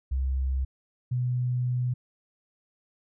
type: tone pair in turn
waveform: sine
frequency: 65.9 / 124.4 Hz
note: C2 / B2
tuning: +13 / +13 cents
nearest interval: major seventh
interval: 1100 cents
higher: second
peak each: -24 dBFS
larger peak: neither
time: 0.11-0.65 / 1.11-1.94 s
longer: second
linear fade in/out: 10 ms
effects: none